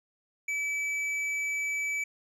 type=tone with hard clipping; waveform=sine; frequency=2300 Hz; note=D7; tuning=37 cents flat; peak=-30 dBFS; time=0.48-2.04 s; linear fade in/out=5 ms; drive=6 dB; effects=none